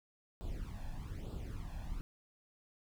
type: noise with flanger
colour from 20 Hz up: brown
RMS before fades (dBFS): -42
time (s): 0.41-2.01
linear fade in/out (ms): 0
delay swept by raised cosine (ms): 0.24 to 1.21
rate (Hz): 1.1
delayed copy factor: +0.8
effects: none